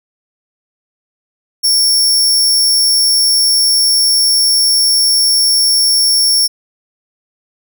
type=tone; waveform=sawtooth; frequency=5470 Hz; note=F8; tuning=37 cents flat; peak=-6 dBFS; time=1.63-6.48 s; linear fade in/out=20 ms; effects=none